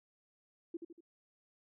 sine tone with echo, 336.9 Hz, E4, 38 cents sharp, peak -37 dBFS, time 0.74-0.77 s, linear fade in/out 5 ms, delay 79 ms, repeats 3, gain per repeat -6 dB, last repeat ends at 1.007 s, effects none

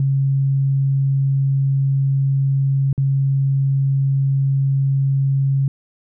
sine tone with dropouts, 136.6 Hz, C#3, 25 cents flat, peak -14 dBFS, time 0-5.68 s, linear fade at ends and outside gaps 2 ms, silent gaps 2.929-2.978 s, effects none

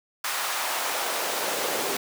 pink noise with high-pass filter sweep, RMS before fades -28 dBFS, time 0.24-1.97 s, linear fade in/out 5 ms, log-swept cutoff 1100 to 370 Hz, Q 1.4, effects none

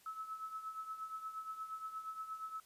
sine tone with tremolo, 1300 Hz, E6, 24 cents flat, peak -39 dBFS, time 0.06-2.6 s, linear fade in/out 2 ms, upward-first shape triangle, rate 8.5 Hz, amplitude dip 75%, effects white hiss -66 dBFS RMS until 2.65 s + resampled to 32000 Hz

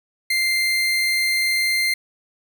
30% pulse tone, 2093 Hz, C7, in tune, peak -15 dBFS, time 0.3-1.94 s, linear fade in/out 5 ms, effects none

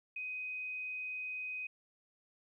sine tone, 2508 Hz, D#7, 13 cents sharp, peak -38 dBFS, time 0.16-1.67 s, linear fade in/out 5 ms, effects 13-bit

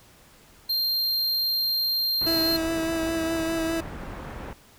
square tone, 4186 Hz, C8, in tune, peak -23 dBFS, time 0.69-2.57 s, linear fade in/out 10 ms
pink low-pass noise, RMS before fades -37 dBFS, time 2.21-4.53 s, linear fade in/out 2 ms, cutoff 1600 Hz, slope 12 dB/octave
30% pulse tone with vibrato, 327.1 Hz, E4, 13 cents flat, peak -22 dBFS, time 2.26-3.81 s, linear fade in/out 10 ms, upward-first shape sine, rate 4.9 Hz, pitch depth 17 cents each way
effects pink hiss -54 dBFS RMS until 4.78 s

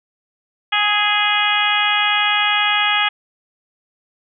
harmonic tone with a mistuned harmonic, 414.8 Hz, G#4, 2 cents flat, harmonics 2 / 3 / 4 / 5 / 6 / 7 / 8, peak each -22 / -22 / -22 / -22 / -22 / -22 / -22 dBFS, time 0.72-3.09 s, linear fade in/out 10 ms, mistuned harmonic 3, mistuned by +20 cents, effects none

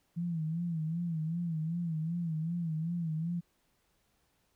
sine tone with vibrato, 164.8 Hz, E3, in tune, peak -31 dBFS, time 0.16-3.41 s, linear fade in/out 20 ms, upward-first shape sine, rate 2.6 Hz, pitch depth 97 cents each way, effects pink hiss -74 dBFS RMS until 4.55 s

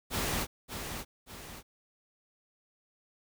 pink noise with echo, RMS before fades -32 dBFS, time 0.1-0.47 s, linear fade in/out 50 ms, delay 580 ms, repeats 2, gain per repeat -7 dB, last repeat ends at 1.63 s, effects none

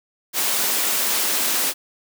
white high-pass noise, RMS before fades -21 dBFS, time 0.33-1.74 s, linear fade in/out 50 ms, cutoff 200 Hz, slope 48 dB/octave, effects none

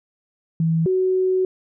sine tone pair in turn, 163 / 373 Hz, E3 / F#4, -19 / +14 cents, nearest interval octave + major second, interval 1433 cents, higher second, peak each -16 dBFS, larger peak neither, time 0.6-0.86 / 0.86-1.45 s, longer second, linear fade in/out 2 ms, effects none

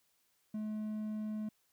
triangle tone, 214.3 Hz, A3, 45 cents flat, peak -34 dBFS, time 0.54-1.49 s, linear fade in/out 5 ms, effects white hiss -75 dBFS RMS until 1.72 s

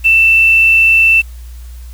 sine tone with quantisation, 2668 Hz, E7, 20 cents sharp, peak -5 dBFS, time 0.04-1.22 s, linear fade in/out 20 ms, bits 5, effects added 60 Hz sine -27 dBFS peak until 1.93 s + white hiss -45 dBFS RMS until 1.93 s

